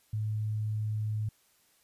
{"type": "tone", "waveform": "sine", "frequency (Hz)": 107.5, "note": "A2", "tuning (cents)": -40, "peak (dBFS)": -29, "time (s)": [0.13, 1.29], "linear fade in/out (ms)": 5, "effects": ["white hiss -67 dBFS RMS until 1.83 s", "resampled to 32000 Hz"]}